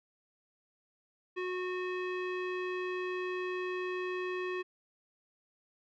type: tone with low-pass filter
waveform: square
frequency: 365.4 Hz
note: F#4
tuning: 22 cents flat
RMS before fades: -36 dBFS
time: 1.36-4.63 s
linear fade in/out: 20 ms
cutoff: 2400 Hz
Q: 2.5
effects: none